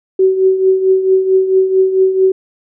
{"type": "tone with tremolo", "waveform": "sine", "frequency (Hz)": 378.8, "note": "F#4", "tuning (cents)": 41, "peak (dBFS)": -5, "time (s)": [0.19, 2.32], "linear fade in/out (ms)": 5, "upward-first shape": "triangle", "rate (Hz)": 4.5, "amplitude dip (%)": 70, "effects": []}